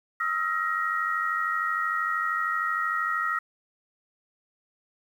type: tone cluster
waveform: sine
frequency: 1270 / 1363 / 1887 Hz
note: D#6 / F6 / A#6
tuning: +35 / -43 / +21 cents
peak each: -29 dBFS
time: 0.2-3.39 s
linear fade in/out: 5 ms
effects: 9-bit

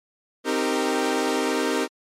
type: chord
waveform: sawtooth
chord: C minor seventh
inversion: none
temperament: equal with one note detuned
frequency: 261.6 / 311.1 / 392 / 461.6 Hz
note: C4 / Eb4 / G4 / Bb4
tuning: 0 / 0 / 0 / -17 cents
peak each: -23 dBFS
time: 0.44-1.88 s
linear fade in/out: 50 ms
effects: low-pass 10000 Hz 12 dB/octave + MP3 64 kbps

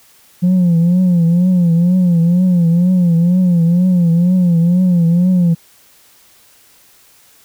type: tone with vibrato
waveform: sine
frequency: 175.3 Hz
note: F3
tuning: 7 cents sharp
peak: -6 dBFS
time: 0.42-5.55 s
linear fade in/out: 20 ms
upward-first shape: triangle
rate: 2.1 Hz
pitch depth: 110 cents each way
effects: tanh soft clip ceiling -7 dBFS + white hiss -48 dBFS RMS until 7.44 s

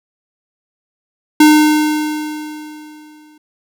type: tone with exponential decay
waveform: square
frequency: 304.2 Hz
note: D#4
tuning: 39 cents flat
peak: -4 dBFS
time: 1.4-3.38 s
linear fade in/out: 5 ms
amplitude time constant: 430 ms
effects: none

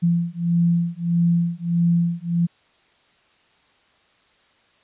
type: beating tone pair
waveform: sine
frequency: 170 / 171.6 Hz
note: F3 / F3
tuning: -46 / -30 cents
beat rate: 1.6 Hz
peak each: -20 dBFS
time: 0.02-2.47 s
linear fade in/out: 20 ms
effects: white hiss -59 dBFS RMS until 4.83 s + resampled to 8000 Hz

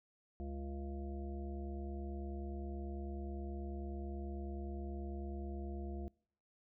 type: harmonic tone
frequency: 69.3 Hz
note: C#2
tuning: in tune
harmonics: 1 / 3 / 5 / 7 / 9 / 10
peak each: -42 / -48 / -48 / -59 / -60 / -54 dBFS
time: 0.4-6.08 s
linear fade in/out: 0 ms
effects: noise-tail reverb RT60 0.6 s tail -25 dB re dry

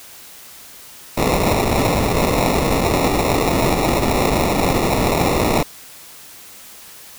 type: noise with sample-and-hold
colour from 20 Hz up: white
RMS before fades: -17 dBFS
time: 1.17-5.63 s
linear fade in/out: 5 ms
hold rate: 1575 Hz
effects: white hiss -40 dBFS RMS until 7.18 s

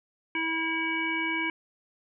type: harmonic tone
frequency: 324.9 Hz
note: E4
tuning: 25 cents flat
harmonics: 1 / 3 / 5 / 7 / 9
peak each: -33 / -35 / -35 / -29 / -39 dBFS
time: 0.35-1.5 s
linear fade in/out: 2 ms
effects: none

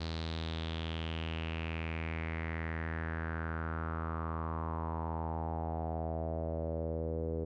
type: tone with low-pass filter sweep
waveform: sawtooth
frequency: 81.2 Hz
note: E2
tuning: 26 cents flat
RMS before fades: -37 dBFS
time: 0-7.45 s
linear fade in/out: 10 ms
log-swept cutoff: 4300 to 460 Hz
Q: 4.9
effects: none

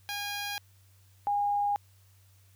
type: tone pair in turn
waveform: 10% pulse / sine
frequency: 816 / 816 Hz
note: G#5 / G#5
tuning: -31 / -31 cents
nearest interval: unison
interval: 0 cents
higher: neither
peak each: -25 dBFS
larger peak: neither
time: 0.09-0.58 / 1.27-1.76 s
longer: neither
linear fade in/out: 0 ms
effects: added 96 Hz sine -58 dBFS peak until 2.55 s + white hiss -66 dBFS RMS until 2.55 s

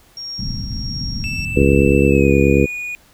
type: tone with tremolo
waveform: sine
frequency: 5570 Hz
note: F8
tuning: 5 cents flat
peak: -25 dBFS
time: 0.17-1.45 s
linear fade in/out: 2 ms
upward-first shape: triangle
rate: 1.5 Hz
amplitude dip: 55%
type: low-pass noise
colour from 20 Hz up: pink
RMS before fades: -25 dBFS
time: 0.38-1.97 s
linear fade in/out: 10 ms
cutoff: 250 Hz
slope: 48 dB/octave
type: tone with pitch glide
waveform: triangle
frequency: 2647 to 2456 Hz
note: E7 to D#7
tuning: +7 to -23 cents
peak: -22 dBFS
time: 1.24-2.95 s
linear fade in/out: 0 ms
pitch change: -130 cents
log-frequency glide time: 2.07-2.33 s
type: harmonic tone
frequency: 69.3 Hz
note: C#2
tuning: in tune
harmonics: 1 / 2 / 3 / 4 / 5 / 6 / 7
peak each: -18 / -18 / -18 / -18 / -18 / -18 / -18 dBFS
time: 1.56-2.66 s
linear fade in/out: 10 ms
effects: pink hiss -51 dBFS RMS until 3.13 s

